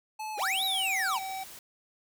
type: tone with pitch glide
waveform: square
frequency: 864 to 765.3 Hz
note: A5 to G5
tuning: -32 to -42 cents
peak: -35 dBFS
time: 0.19-1.44 s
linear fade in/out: 10 ms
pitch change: -210 cents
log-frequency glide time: 0.34-0.43 s
type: linear two-way sweep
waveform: square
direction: up then down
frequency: 262.2 to 3980 to 680 Hz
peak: -28 dBFS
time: 0.37-1.21 s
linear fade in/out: 50 ms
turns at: 0.64 s
type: noise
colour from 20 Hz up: white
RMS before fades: -47 dBFS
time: 0.39-1.59 s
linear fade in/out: 2 ms
effects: none